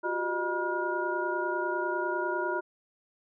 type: tone cluster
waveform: sine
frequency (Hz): 354 / 384 / 613 / 964 / 1426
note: F4 / G4 / D#5 / B5 / F6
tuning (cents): +23 / -36 / -26 / -42 / +36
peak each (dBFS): -33 / -37 / -35 / -33 / -34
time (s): 0.03-2.61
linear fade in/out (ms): 20
effects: none